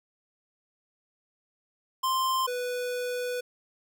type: tone pair in turn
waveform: square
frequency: 1046.5 / 493.9 Hz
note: C6 / B4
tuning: 0 / 0 cents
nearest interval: octave + minor second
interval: 1300 cents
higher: first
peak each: -25 / -30 dBFS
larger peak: first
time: 2.03-2.47 / 2.47-3.41 s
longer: second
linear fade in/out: 10 ms
effects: none